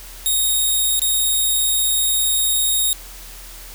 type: tone with dropouts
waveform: 5% pulse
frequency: 3731 Hz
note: A#7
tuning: 1 cent sharp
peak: -8 dBFS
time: 0.26-2.93 s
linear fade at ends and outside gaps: 0 ms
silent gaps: 0.994-1.018 s
effects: added 41 Hz sine -38 dBFS peak until 3.74 s + white hiss -39 dBFS RMS until 3.74 s